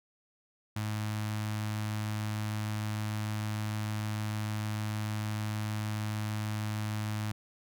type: tone with notch filter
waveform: sawtooth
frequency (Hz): 106.6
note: G#2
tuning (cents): +46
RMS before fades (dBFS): -34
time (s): 0.76-7.32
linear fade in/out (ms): 5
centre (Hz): 450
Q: 0.95
effects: none